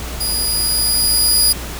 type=tone with level ramp; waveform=20% pulse; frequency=4896 Hz; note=D#8; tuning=29 cents flat; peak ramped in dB=-12 to -4 dBFS; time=0.2-1.53 s; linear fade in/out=10 ms; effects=added 60 Hz sine -27 dBFS peak until 1.79 s + pink hiss -29 dBFS RMS until 1.79 s